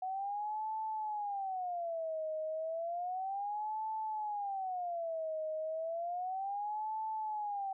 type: tone with vibrato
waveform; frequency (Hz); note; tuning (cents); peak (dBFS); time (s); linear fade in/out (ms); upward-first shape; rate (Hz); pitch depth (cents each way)
sine; 740; F#5; 0; -35; 0.02-7.73; 5; sine; 0.32; 290
effects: none